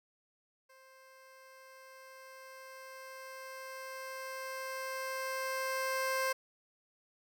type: tone with level ramp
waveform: 15% pulse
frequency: 526 Hz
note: C5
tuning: 9 cents sharp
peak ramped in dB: -52 to -24 dBFS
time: 0.69-6.33 s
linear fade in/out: 10 ms
effects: none